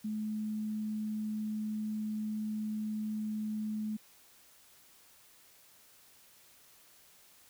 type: tone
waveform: sine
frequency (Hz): 214.4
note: A3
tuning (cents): -45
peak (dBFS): -33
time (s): 0.04-3.97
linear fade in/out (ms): 10
effects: white hiss -61 dBFS RMS until 7.49 s